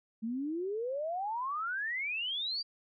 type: exponential sweep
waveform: sine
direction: up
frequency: 216 to 4776 Hz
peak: -32 dBFS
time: 0.22-2.63 s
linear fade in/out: 20 ms
effects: MP3 96 kbps